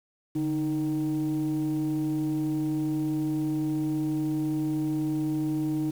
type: tone pair together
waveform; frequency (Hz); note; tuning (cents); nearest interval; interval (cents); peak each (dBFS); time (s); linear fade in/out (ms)
sine; 146.08 / 310; D3 / D#4; -9 / -6; octave + minor second; 1303; -29 / -24; 0.35-5.91; 10
effects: tanh soft clip ceiling -22 dBFS + 8-bit